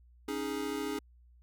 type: chord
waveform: square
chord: C# suspended second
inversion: none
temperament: equal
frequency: 277.2 / 311.1 / 415.3 Hz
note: C#4 / D#4 / G#4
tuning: 0 / 0 / 0 cents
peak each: -39 / -39 / -38 dBFS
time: 0.28-0.99 s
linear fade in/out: 5 ms
effects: added 60 Hz sine -57 dBFS peak until 1.42 s